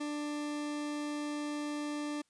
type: tone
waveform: 40% pulse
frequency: 295.5 Hz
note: D4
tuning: 11 cents sharp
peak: -34 dBFS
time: 0-2.22 s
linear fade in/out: 10 ms
effects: white hiss -75 dBFS RMS until 2.29 s + resampled to 22050 Hz